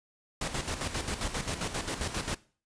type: noise with tremolo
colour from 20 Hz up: pink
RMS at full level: -32 dBFS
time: 0.41-2.35 s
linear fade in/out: 5 ms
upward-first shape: square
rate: 7.5 Hz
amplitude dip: 60%
effects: noise-tail reverb RT60 0.4 s tail -20 dB re dry + resampled to 22050 Hz